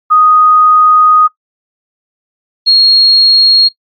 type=tone pair in turn; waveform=sine; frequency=1244.5 / 4281 Hz; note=D#6 / C8; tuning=0 / +39 cents; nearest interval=octave + major sixth; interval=2139 cents; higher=second; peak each=-3 dBFS; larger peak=neither; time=0.1-1.28 / 2.66-3.69 s; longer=first; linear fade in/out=20 ms; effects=noise-tail reverb RT60 0.1 s tail -18 dB re dry + MP3 32 kbps